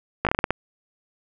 slowing click train, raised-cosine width 0.5 ms, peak -5 dBFS, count 8, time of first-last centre 0.25-0.506 s, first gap 17 ms, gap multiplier 1.25, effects none

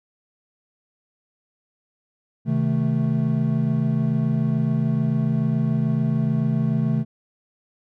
triangle chord, A diminished, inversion first, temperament equal with one note detuned, 130.81 / 157.74 / 220 Hz, C3 / Eb3 / A3, 0 / +24 / 0 cents, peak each -21 dBFS, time 2.45-7.05 s, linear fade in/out 50 ms, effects none

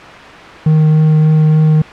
triangle tone with vibrato, 155.4 Hz, D#3, 2 cents flat, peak -4 dBFS, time 0.66-1.82 s, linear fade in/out 5 ms, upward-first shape triangle, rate 3.4 Hz, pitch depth 10 cents each way, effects white hiss -30 dBFS RMS until 1.92 s + low-pass 2000 Hz 12 dB/octave

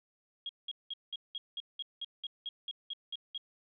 sine tone bursts, 3276 Hz, G#7, 24 cents flat, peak -36 dBFS, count 14, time 0.46-3.378 s, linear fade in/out 2 ms, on 32 ms, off 190 ms, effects none

